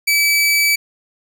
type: tone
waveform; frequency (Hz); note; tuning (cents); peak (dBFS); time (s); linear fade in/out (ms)
sawtooth; 2300; D7; -37; -9; 0.07-0.76; 10
effects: none